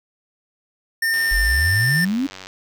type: tone with pitch glide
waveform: square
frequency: 1812 to 1793.3 Hz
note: A#6 to A6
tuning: -50 to +32 cents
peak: -18 dBFS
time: 1.02-2.05 s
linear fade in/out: 5 ms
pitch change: -18 cents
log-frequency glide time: 1.23-1.49 s
type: click train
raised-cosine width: 0.2 ms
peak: -18 dBFS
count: 126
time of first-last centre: 1.14-2.47 s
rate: 94 Hz
type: exponential sweep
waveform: sine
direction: up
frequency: 41.43 to 287.5 Hz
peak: -18 dBFS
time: 1.31-2.27 s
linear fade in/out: 10 ms
effects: 8-bit